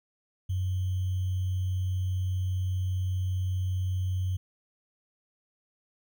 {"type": "tone with sample-and-hold", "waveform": "sine", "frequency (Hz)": 92.5, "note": "F#2", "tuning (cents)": 0, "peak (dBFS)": -26, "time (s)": [0.49, 4.37], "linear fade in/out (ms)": 10, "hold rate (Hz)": 3150, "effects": []}